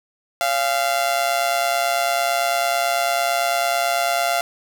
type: tone with amplitude modulation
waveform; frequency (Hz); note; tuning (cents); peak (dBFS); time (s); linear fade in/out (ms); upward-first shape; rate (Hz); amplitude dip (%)
sawtooth; 690; F5; -21; -11; 0.41-4.41; 0; sine; 129; 70
effects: none